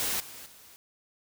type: noise with level steps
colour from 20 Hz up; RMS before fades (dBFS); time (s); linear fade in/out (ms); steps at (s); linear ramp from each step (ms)
white; -30 / -45 / -53; 0-0.76; 0; 0.2 / 0.46; 2
effects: none